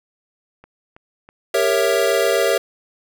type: click train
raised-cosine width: 0.5 ms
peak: -28 dBFS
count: 6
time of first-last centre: 0.64-2.263 s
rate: 3.08 Hz
type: chord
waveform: square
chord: G diminished seventh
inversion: none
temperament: equal with one note detuned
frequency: 398.8 / 466.2 / 554.4 / 659.3 Hz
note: G4 / Bb4 / Db5 / Fb5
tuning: +30 / 0 / 0 / 0 cents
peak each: -22 / -21 / -21 / -22 dBFS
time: 1.54-2.58 s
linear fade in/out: 5 ms
effects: none